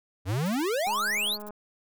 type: exponential sweep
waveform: square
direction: up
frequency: 85.9 to 4699 Hz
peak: -26 dBFS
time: 0.25-1.38 s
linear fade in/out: 50 ms
type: noise bursts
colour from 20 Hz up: violet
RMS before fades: -46 dBFS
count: 16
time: 0.46-1.488 s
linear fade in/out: 2 ms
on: 23 ms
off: 44 ms
type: click train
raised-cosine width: 1 ms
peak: -29 dBFS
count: 134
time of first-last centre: 0.87-1.506 s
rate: 209 Hz
effects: none